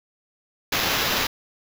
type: noise with sample-and-hold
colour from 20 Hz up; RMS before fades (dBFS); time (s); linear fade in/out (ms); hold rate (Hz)
violet; -23; 0.72-1.27; 5; 8820
effects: none